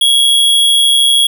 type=tone with amplitude modulation; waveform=square; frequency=3322 Hz; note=G#7; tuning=in tune; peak=-6 dBFS; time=0.01-1.27 s; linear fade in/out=5 ms; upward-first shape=sine; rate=133 Hz; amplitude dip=35%; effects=none